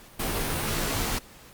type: noise with comb filter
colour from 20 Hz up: pink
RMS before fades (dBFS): -28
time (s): 0.19-1.19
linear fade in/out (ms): 10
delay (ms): 16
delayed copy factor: -0.8
effects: pink hiss -50 dBFS RMS until 1.53 s + Opus 48 kbps